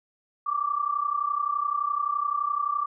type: tone pair together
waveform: sine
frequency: 1151.3 / 1183 Hz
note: D6 / D6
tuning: -35 / +12 cents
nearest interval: unison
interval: 47 cents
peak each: -27 / -27 dBFS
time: 0.46-2.86 s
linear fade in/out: 10 ms
effects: none